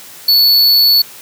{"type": "tone", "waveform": "square", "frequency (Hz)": 4435, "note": "C#8", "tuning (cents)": 0, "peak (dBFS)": -7, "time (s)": [0.28, 1.02], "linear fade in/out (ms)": 5, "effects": ["white hiss -35 dBFS RMS until 1.21 s", "high-pass 100 Hz 12 dB/octave"]}